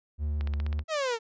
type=tone with vibrato; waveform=triangle; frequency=73.42 Hz; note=D2; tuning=in tune; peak=-25 dBFS; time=0.18-0.84 s; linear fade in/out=50 ms; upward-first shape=square; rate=2.3 Hz; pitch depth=21 cents each way
type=click train; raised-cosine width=0.3 ms; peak=-24 dBFS; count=7; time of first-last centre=0.41-0.792 s; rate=15.7 Hz
type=exponential sweep; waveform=sawtooth; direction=down; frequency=659.3 to 440 Hz; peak=-23 dBFS; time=0.88-1.19 s; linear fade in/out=50 ms
effects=resampled to 16000 Hz